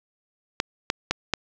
clicks, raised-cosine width 0.2 ms, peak -4 dBFS, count 4, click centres 0.601 / 0.901 / 1.11 / 1.337 s, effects low-pass 7000 Hz 12 dB/octave + 7-bit

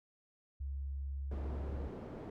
sine tone with pitch glide, 68.8 to 69.68 Hz, C#2 to C#2, -12 to +10 cents, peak -37 dBFS, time 0.6-1.88 s, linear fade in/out 10 ms, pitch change +22 cents, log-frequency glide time 1.29-1.42 s
white low-pass noise, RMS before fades -46 dBFS, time 1.31-2.3 s, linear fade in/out 5 ms, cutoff 410 Hz, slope 12 dB/octave
effects none

